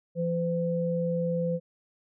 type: tone pair together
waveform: sine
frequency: 170 / 509.4 Hz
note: F3 / C5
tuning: -46 / -46 cents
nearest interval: octave + perfect fifth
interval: 1900 cents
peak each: -28 dBFS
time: 0.15-1.6 s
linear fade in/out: 50 ms
effects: none